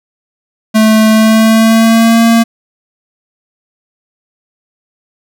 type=tone with pitch glide; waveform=square; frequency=218.2 to 229.4 Hz; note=A3 to A#3; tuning=-14 to -28 cents; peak=-5 dBFS; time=0.74-2.44 s; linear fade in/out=20 ms; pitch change=+86 cents; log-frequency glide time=1.09-2.23 s; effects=none